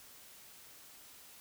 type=silence; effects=white hiss -56 dBFS RMS until 1.4 s